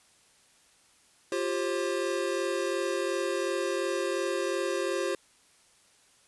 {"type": "chord", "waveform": "square", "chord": "F suspended second", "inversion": "none", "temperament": "equal with one note detuned", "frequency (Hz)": [349.2, 392, 534.2], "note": ["F4", "G4", "C5"], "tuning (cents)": [0, 0, 36], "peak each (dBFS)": -33, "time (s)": [1.32, 5.15], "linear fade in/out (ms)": 2, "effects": ["white hiss -62 dBFS RMS until 6.27 s", "resampled to 24000 Hz"]}